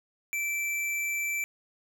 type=tone; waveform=square; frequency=2332 Hz; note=D7; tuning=13 cents flat; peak=-29 dBFS; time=0.33-1.44 s; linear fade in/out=0 ms; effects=none